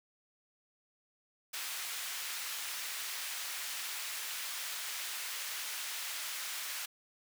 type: high-pass noise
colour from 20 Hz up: pink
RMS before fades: -40 dBFS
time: 1.53-6.86 s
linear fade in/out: 10 ms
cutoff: 1700 Hz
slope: 12 dB/octave
effects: none